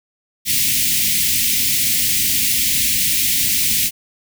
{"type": "band-stop noise", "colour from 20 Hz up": "white", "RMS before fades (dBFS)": -17, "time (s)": [0.45, 3.91], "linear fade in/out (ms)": 50, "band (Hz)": [290, 2000], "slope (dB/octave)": 48, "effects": []}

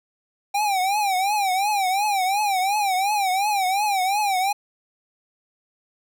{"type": "tone with vibrato", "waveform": "square", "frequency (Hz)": 790, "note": "G5", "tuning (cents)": 13, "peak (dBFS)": -20, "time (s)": [0.54, 4.53], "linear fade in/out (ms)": 10, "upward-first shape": "triangle", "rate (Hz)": 2.8, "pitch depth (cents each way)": 150, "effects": []}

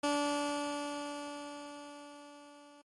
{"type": "tone with level ramp", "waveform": "15% pulse", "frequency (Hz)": 290, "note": "D4", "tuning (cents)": -22, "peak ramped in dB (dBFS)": [-22, -49], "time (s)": [0.03, 2.82], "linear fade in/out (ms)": 10, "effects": ["MP3 48 kbps"]}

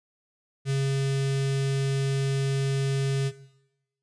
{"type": "tone with notch filter", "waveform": "square", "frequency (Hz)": 136.4, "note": "C#3", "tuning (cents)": -28, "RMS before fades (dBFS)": -25, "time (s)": [0.65, 3.32], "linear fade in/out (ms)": 50, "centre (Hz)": 870, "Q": 0.73, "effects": ["noise-tail reverb RT60 0.9 s tail -17 dB re dry", "resampled to 22050 Hz"]}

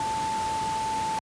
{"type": "tone in noise", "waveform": "sine", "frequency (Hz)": 880, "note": "A5", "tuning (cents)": 0, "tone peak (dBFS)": -26, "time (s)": [0, 1.19], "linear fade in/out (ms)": 2, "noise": "pink", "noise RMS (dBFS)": -35, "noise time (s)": [0, 1.19], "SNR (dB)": 6, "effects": ["high-pass 80 Hz 12 dB/octave", "resampled to 22050 Hz"]}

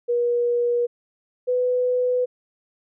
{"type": "tone pair in turn", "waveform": "sine", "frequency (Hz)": [480, 498.4], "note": ["B4", "B4"], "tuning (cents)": [-49, 16], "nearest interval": "minor second", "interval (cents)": 65, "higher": "second", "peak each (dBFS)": -18, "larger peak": "neither", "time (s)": [[0.08, 0.87], [1.47, 2.26]], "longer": "neither", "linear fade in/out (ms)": 20, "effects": []}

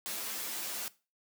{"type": "noise with comb filter", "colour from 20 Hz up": "white", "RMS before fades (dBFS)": -38, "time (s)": [0.06, 0.88], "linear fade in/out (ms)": 0, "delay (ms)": 9.1, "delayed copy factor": 0.95, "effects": ["noise-tail reverb RT60 0.3 s tail -18 dB re dry", "high-pass 200 Hz 12 dB/octave"]}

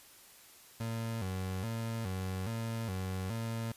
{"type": "tone with vibrato", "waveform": "30% pulse", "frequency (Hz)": 103.4, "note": "G#2", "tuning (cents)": -7, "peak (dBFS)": -32, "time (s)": [0.8, 3.72], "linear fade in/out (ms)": 5, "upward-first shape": "square", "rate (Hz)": 1.2, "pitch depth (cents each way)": 170, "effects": ["white hiss -57 dBFS RMS until 3.76 s", "resampled to 32000 Hz"]}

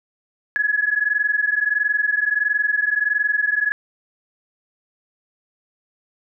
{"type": "tone pair together", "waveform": "sine", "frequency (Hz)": [1678.5, 1700], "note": ["G#6", "G#6"], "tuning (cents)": [18, 40], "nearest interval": "unison", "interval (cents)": 22, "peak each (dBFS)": -20, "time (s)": [0.56, 3.72], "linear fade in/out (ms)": 0, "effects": []}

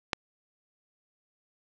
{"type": "click", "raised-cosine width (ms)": 0.2, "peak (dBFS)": -8, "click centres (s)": 0.132, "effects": ["low-pass 5000 Hz 12 dB/octave", "8-bit"]}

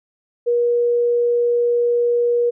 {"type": "tone", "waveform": "sine", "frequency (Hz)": 478.3, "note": "A#4", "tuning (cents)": 44, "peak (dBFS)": -14, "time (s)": [0.46, 2.51], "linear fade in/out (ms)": 20, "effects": []}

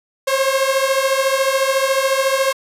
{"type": "beating tone pair", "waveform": "sawtooth", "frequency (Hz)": [530, 544], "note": ["C5", "C#5"], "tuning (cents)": [22, -33], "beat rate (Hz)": 14, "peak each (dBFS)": -14, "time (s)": [0.27, 2.53], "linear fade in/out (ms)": 10, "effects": ["resampled to 32000 Hz"]}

